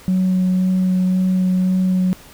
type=tone with vibrato; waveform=sine; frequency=185 Hz; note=F#3; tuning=in tune; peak=-12 dBFS; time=0.08-2.13 s; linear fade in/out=0 ms; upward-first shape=sine; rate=1.9 Hz; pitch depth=9 cents each way; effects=tanh soft clip ceiling -11 dBFS + pink hiss -43 dBFS RMS until 2.33 s